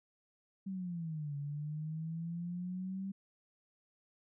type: exponential two-way sweep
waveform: sine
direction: down then up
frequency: 196 to 141.9 to 196 Hz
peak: -37 dBFS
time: 0.66-3.12 s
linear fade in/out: 10 ms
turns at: 1.36 s
effects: none